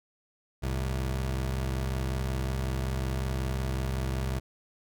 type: tone pair together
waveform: 25% pulse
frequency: 65.41 / 110 Hz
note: C2 / A2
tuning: 0 / 0 cents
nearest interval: major sixth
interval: 900 cents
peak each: -25 / -36 dBFS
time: 0.62-4.4 s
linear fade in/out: 20 ms
effects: none